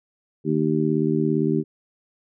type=harmonic tone; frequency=77.6 Hz; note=D#2; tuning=4 cents flat; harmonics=2 / 3 / 4 / 5; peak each=-24 / -24 / -24 / -24 dBFS; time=0.44-1.64 s; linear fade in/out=50 ms; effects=none